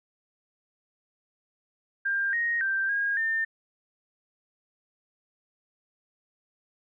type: tone with pitch steps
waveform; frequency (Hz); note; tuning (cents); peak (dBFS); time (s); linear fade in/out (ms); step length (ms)
sine; 1595 / 1870 / 1571 / 1630 / 1800; G6 / A#6 / G6 / G#6 / A6; +30 / +5 / +3 / -33 / +39; -24; 2.05-3.45; 10; 280
effects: none